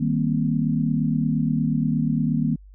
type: chord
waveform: sine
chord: C minor seventh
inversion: first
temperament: equal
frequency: 155.56 / 196 / 233.1 / 261.6 Hz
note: Eb3 / G3 / Bb3 / C4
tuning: 0 / 0 / 0 / 0 cents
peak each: -23 / -28 / -23 / -27 dBFS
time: 0-2.56 s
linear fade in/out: 10 ms
effects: added 49 Hz sine -43 dBFS peak until 2.74 s